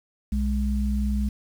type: tone pair together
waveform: sine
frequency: 61.8 / 207.5 Hz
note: B1 / G#3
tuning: +2 / -1 cents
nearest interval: octave + major sixth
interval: 2097 cents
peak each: -23 / -26 dBFS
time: 0.32-1.29 s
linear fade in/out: 5 ms
effects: 8-bit